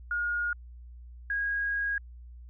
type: tone pair in turn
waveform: sine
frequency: 1430 / 1640.5 Hz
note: F6 / G#6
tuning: +41 / -22 cents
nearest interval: major second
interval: 237 cents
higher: second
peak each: -27 dBFS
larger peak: neither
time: 0.11-0.53 / 1.3-1.98 s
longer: second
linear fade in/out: 2 ms
effects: added 60 Hz sine -44 dBFS peak until 2.49 s